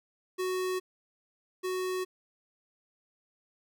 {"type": "tone pair in turn", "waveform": "square", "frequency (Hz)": [370, 370], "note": ["F#4", "F#4"], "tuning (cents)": [0, 0], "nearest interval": "unison", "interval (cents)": 0, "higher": "neither", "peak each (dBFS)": [-30, -31], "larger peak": "first", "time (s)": [[0.38, 0.8], [1.63, 2.05]], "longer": "neither", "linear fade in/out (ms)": 20, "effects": []}